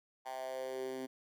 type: tone with high-pass filter sweep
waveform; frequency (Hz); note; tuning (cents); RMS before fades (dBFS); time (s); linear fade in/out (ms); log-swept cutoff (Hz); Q
10% pulse; 130.81; C3; 0; -41; 0.25-1.07; 20; 830 to 280; 4.5
effects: none